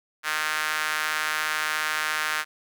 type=tone with high-pass filter; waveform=sawtooth; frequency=154.3 Hz; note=D#3; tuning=14 cents flat; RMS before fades=-27 dBFS; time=0.23-2.45 s; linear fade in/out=50 ms; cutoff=1500 Hz; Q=2.3; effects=none